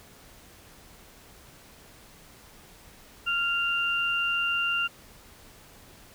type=tone pair together; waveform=sine; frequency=1393 / 2783 Hz; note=F6 / F7; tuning=-5 / -7 cents; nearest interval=octave; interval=1198 cents; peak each=-28 / -26 dBFS; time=3.26-4.88 s; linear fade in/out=20 ms; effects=pink hiss -52 dBFS RMS until 6.14 s